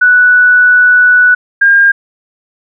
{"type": "tone pair in turn", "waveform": "sine", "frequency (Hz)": [1480, 1610.2], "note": ["F#6", "G6"], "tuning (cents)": [0, 46], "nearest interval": "minor second", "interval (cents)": 146, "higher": "second", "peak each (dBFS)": -3, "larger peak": "neither", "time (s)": [[0.01, 1.35], [1.61, 1.92]], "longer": "first", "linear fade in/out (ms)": 10, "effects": []}